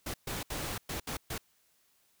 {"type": "noise bursts at uneven times", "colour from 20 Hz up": "pink", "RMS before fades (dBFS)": -37, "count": 6, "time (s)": [[0.06, 0.14], [0.27, 0.43], [0.5, 0.78], [0.89, 1], [1.07, 1.17], [1.3, 1.38]], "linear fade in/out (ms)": 5, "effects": ["white hiss -70 dBFS RMS until 2.2 s"]}